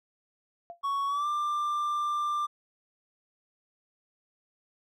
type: tone with exponential decay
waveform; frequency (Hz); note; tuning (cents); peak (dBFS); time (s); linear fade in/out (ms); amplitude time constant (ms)
sine; 690; F5; -21; -35; 0.7-0.81; 0; 22
type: tone with pitch glide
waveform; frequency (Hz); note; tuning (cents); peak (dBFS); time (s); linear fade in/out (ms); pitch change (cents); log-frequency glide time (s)
triangle; 1114 to 1187.1; C#6 to D6; +8 to +18; -25; 0.83-2.47; 20; +110; 1.07-1.27
effects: none